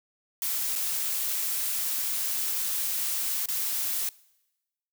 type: noise with dropouts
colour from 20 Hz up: blue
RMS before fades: -29 dBFS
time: 0.42-4.09 s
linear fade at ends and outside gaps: 1 ms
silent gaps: 0.755-0.759 / 3.458-3.486 s
effects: noise-tail reverb RT60 1.0 s tail -23 dB re dry